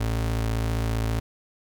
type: ring-modulated tone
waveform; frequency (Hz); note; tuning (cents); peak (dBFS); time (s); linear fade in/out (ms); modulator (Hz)
square; 83.8; E2; +29; -21; 0-1.2; 10; 27.6
effects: none